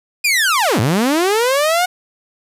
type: linear two-way sweep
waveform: sawtooth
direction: down then up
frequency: 2498 to 99.4 to 738 Hz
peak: -9 dBFS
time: 0.24-1.86 s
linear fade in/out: 10 ms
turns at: 0.8 s
effects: resampled to 32000 Hz + 7-bit